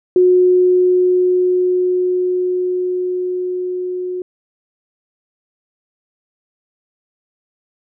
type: tone with level ramp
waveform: sine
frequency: 363.6 Hz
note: F#4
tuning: 30 cents flat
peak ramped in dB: -7 to -20 dBFS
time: 0.16-4.22 s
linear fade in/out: 2 ms
effects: none